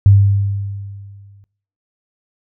sine tone with exponential decay, 99.7 Hz, G2, 30 cents sharp, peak -3 dBFS, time 0.06-1.44 s, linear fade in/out 0 ms, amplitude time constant 300 ms, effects noise-tail reverb RT60 0.5 s tail -22 dB re dry

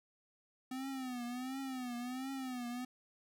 square tone with vibrato, 254.8 Hz, C4, 46 cents flat, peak -40 dBFS, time 0.71-2.85 s, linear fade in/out 5 ms, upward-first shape triangle, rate 1.4 Hz, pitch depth 120 cents each way, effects none

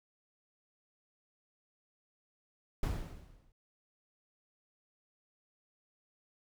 brown noise with exponential decay, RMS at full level -30 dBFS, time 2.83-3.52 s, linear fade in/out 2 ms, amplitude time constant 150 ms, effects none

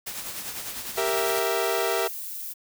white noise with tremolo, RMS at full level -33 dBFS, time 0.06-1.4 s, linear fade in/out 10 ms, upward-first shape sine, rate 10 Hz, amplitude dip 45%
sawtooth chord, E diminished, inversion first, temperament equal, 392 / 466.2 / 659.3 Hz, G4 / Bb4 / E5, 0 / 0 / 0 cents, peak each -24 dBFS, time 0.97-2.08 s, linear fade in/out 10 ms
violet noise, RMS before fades -35 dBFS, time 1.1-2.54 s, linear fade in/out 20 ms
effects none

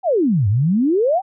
sine exponential two-way sweep, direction down then up, 810 to 94.9 to 810 Hz, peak -13 dBFS, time 0.03-1.22 s, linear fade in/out 50 ms, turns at 0.48 s, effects none

